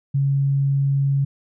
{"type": "tone", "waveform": "sine", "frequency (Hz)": 138.59, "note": "C#3", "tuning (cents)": 0, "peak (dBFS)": -16, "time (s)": [0.14, 1.25], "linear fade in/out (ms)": 10, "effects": []}